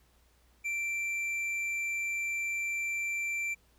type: tone with tanh clipping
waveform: sine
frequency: 2349 Hz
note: D7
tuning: in tune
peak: -32 dBFS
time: 0.64-3.55 s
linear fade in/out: 20 ms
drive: 7 dB
effects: added 60 Hz sine -65 dBFS peak until 3.78 s + pink hiss -68 dBFS RMS until 3.78 s